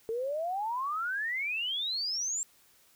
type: exponential sweep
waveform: sine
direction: up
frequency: 438.9 to 7540 Hz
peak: -30 dBFS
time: 0.09-2.43 s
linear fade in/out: 0 ms
effects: white hiss -63 dBFS RMS until 2.95 s